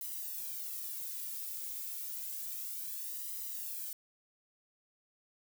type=noise with flanger; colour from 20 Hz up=violet; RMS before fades=-41 dBFS; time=0.01-3.93 s; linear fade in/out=2 ms; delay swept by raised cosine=1 to 2.3 ms; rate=0.3 Hz; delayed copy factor=+0.95; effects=none